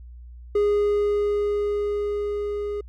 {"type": "tone with level ramp", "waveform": "triangle", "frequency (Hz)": 412.2, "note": "G#4", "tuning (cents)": -13, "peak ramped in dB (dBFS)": [-15, -24], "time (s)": [0.55, 2.81], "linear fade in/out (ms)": 5, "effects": ["added 60 Hz sine -39 dBFS peak until 2.88 s"]}